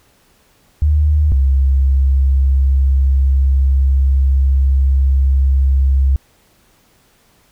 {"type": "tone pair in turn", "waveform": "sine", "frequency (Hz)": [75, 67.25], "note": ["D2", "C2"], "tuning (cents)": [37, 48], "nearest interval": "major second", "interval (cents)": 189, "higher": "first", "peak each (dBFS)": -9, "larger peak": "neither", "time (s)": [[0.82, 1.32], [1.32, 6.16]], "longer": "second", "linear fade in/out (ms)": 0, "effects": ["pink hiss -54 dBFS RMS until 7.51 s"]}